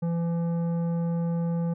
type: tone with tanh clipping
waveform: triangle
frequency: 168.9 Hz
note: E3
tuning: 42 cents sharp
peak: -26 dBFS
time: 0.02-1.74 s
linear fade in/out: 10 ms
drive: 15 dB
effects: none